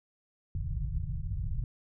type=low-pass noise; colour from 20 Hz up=pink; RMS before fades=-33 dBFS; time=0.55-1.64 s; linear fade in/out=2 ms; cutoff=160 Hz; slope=96 dB/octave; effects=none